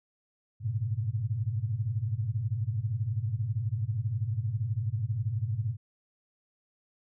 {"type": "tone cluster", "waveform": "sine", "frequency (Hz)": [99.6, 112, 130.2], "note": ["G2", "A2", "C3"], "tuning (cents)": [28, 31, -8], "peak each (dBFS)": [-33, -30, -36], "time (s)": [0.6, 5.77], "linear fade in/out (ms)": 50, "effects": []}